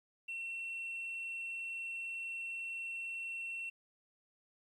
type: tone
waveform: sine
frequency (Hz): 2711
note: E7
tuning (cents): +48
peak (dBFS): -37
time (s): 0.28-3.7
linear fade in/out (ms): 10
effects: tanh soft clip ceiling -37 dBFS + 12-bit